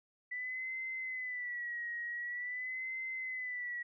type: tone with vibrato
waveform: sine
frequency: 1975.5 Hz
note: B6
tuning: in tune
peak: -37 dBFS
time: 0.31-3.83 s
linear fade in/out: 10 ms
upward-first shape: sine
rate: 0.46 Hz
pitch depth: 75 cents each way
effects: none